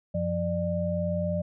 sine tone cluster, 92.4 / 175.6 / 598 Hz, F#2 / F3 / D5, -2 / +10 / +31 cents, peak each -32 / -29 / -29 dBFS, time 0.14-1.42 s, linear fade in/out 10 ms, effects none

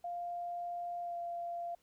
sine tone with pitch glide, 698.5 to 690.5 Hz, F5 to F5, 0 to -20 cents, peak -37 dBFS, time 0.04-1.75 s, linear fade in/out 5 ms, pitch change -20 cents, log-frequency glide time 1.02-1.16 s, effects pink hiss -73 dBFS RMS until 1.82 s

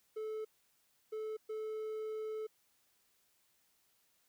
triangle tone bursts at uneven times, 434.6 Hz, A4, 21 cents flat, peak -36 dBFS, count 3, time 0.16-0.45 / 1.12-1.37 / 1.49-2.47 s, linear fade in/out 10 ms, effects white hiss -74 dBFS RMS until 4.28 s

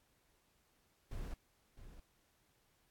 brown noise with echo, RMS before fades -43 dBFS, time 1.11-1.34 s, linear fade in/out 5 ms, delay 660 ms, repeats 1, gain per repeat -11 dB, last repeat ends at 2 s, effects pink hiss -75 dBFS RMS until 2.9 s + AAC 64 kbps

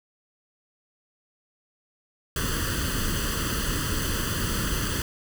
pink noise with comb filter, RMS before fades -27 dBFS, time 2.36-5.02 s, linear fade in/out 2 ms, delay 0.65 ms, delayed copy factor +0.85, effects none

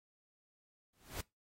pink noise with exponential growth, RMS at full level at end -39 dBFS, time 0.93-1.21 s, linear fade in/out 5 ms, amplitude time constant 59 ms, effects noise-tail reverb RT60 0.2 s tail -22 dB re dry + AAC 48 kbps

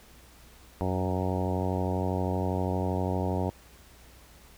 harmonic tone with a mistuned harmonic, 92.5 Hz, F#2, in tune, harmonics 1 / 2 / 3 / 4 / 5 / 6 / 7 / 8 / 9 / 10, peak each -30 / -33 / -35 / -36 / -37 / -38 / -38 / -39 / -40 / -40 dBFS, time 0.81-3.5 s, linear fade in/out 0 ms, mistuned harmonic 1, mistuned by -42 cents, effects added 60 Hz sine -55 dBFS peak until 4.57 s + pink hiss -55 dBFS RMS until 4.57 s

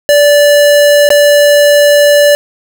square tone with dropouts, 582 Hz, D5, 16 cents flat, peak -4 dBFS, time 0.09-2.35 s, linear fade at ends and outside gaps 0 ms, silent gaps 1.09-1.104 s, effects none

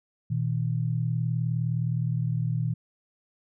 sine tone pair together, 120 / 159.44 Hz, B2 / D#3, -49 / +43 cents, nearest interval perfect fourth, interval 492 cents, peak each -26 / -28 dBFS, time 0.3-2.74 s, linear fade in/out 10 ms, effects none

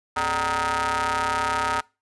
sawtooth ring-modulated tone, 166.6 Hz, E3, 19 cents sharp, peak -15 dBFS, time 0.16-1.81 s, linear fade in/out 10 ms, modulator 1100 Hz, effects noise-tail reverb RT60 0.3 s tail -25 dB re dry + resampled to 24000 Hz

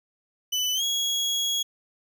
30% pulse tone with pitch glide, 2995 to 3323 Hz, F#7 to G#7, +20 to 0 cents, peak -21 dBFS, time 0.52-1.63 s, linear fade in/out 10 ms, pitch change +180 cents, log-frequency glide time 0.74-0.83 s, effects none

